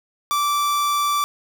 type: tone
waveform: 45% pulse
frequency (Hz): 1166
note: D6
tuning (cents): -13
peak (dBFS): -18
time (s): 0.31-1.24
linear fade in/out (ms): 0
effects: 9-bit